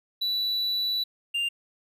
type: tone pair in turn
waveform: triangle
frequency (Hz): 3951 / 2794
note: B7 / F7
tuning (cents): 0 / 0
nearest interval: tritone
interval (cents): 600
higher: first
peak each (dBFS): -23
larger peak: neither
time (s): 0.21-1.04 / 1.34-1.49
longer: first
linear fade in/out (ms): 10
effects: none